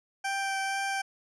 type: tone with vibrato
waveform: 20% pulse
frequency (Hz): 782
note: G5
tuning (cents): -4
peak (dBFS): -24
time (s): 0.24-1.02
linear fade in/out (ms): 10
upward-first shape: triangle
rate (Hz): 2.1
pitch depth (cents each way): 13
effects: resampled to 22050 Hz